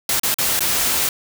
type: noise with dropouts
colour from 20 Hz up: white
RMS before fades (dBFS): -19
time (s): 0.09-1.09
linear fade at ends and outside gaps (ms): 2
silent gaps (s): 0.197-0.233 / 0.343-0.385 / 0.593-0.606
effects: none